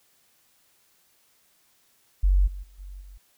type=tone with level steps; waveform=sine; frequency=47 Hz; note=F#1; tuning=28 cents sharp; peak=-16 / -33 / -49 / -37 / -42 dBFS; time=2.23-3.18 s; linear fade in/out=10 ms; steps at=2.46 / 2.62 / 2.78 / 3 s; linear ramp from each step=20 ms; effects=white hiss -64 dBFS RMS until 3.37 s